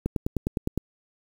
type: click train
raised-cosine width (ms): 3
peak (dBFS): -12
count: 8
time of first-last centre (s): 0.06-0.776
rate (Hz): 9.77
effects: 7-bit